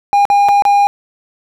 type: tone with dropouts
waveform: triangle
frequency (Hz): 810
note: G#5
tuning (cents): -43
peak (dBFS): -5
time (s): 0.13-0.87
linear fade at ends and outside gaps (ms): 0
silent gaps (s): 0.253-0.301 / 0.486-0.49 / 0.622-0.652
effects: none